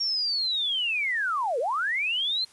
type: linear two-way sweep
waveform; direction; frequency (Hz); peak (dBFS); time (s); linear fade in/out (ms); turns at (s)
sine; down then up; 5590 to 443.1 to 4226; -24; 0-2.45; 10; 1.59
effects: white hiss -55 dBFS RMS until 2.52 s + resampled to 24000 Hz